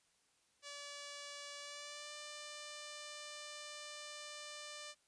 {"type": "tone with pitch glide", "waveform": "5% pulse", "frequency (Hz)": [575, 593.9], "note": ["D5", "D5"], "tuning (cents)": [-37, 19], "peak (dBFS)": -36, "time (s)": [0.62, 4.95], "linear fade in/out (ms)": 50, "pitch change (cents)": 56, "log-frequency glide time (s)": [1.59, 2.14], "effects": ["white hiss -75 dBFS RMS until 5.07 s", "resampled to 22050 Hz"]}